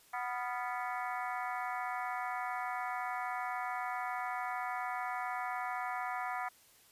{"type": "harmonic tone with a mistuned harmonic", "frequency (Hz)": 246.9, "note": "B3", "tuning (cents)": 0, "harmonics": [3, 4, 5, 6, 7, 8, 9], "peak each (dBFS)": [-39, -41, -43, -45, -46, -47, -48], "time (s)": [0.13, 6.49], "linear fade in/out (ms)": 10, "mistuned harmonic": 6, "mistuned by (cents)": -110, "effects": ["white hiss -63 dBFS RMS until 6.91 s", "resampled to 32000 Hz"]}